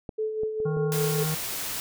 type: clicks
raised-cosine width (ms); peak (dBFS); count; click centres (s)
2; -21 / -25 / -28 / -26; 4; 0.092 / 0.434 / 0.602 / 0.77
type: tone with tremolo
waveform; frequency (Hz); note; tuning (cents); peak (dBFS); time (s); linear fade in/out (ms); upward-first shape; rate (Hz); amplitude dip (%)
sine; 434.6; A4; -21; -24; 0.18-1.24; 10; sine; 5; 50
type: harmonic tone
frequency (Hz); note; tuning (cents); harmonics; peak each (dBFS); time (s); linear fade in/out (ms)
156.1; D#3; +6; 1 / 3 / 5 / 7 / 9; -26 / -37 / -42 / -43 / -43; 0.65-1.35; 10
type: noise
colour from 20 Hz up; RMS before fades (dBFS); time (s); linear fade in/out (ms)
white; -32; 0.92-1.8; 0
effects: none